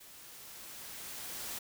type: noise with level ramp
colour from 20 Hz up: white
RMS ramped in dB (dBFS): -54 to -40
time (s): 0-1.59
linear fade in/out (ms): 10
effects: none